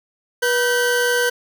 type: tone pair together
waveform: 40% pulse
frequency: 485.4 / 1541 Hz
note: B4 / G6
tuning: -30 / -30 cents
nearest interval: octave + minor sixth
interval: 2000 cents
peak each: -18 dBFS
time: 0.42-1.3 s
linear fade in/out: 10 ms
effects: none